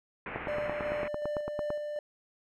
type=low-pass noise; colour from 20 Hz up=white; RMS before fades=-40 dBFS; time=0.26-1.08 s; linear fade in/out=2 ms; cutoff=2400 Hz; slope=48 dB/octave
type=click train; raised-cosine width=1 ms; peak=-20 dBFS; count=13; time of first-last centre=0.36-1.704 s; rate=8.93 Hz
type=tone with tremolo; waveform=triangle; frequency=594 Hz; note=D5; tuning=20 cents sharp; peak=-29 dBFS; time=0.48-1.99 s; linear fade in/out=2 ms; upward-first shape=square; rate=2.7 Hz; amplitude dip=30%
effects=none